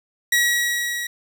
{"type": "tone with level ramp", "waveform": "sawtooth", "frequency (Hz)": 1916, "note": "A#6", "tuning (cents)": 47, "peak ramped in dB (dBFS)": [-11, -22], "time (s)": [0.32, 1.07], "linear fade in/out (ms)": 5, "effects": []}